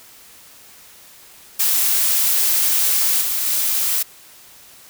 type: noise with level steps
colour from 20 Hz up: blue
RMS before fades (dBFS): -17 / -21 / -19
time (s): 1.59-4.03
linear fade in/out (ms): 10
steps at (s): 3.21 / 3.46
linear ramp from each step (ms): 2
effects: white hiss -45 dBFS RMS until 4.89 s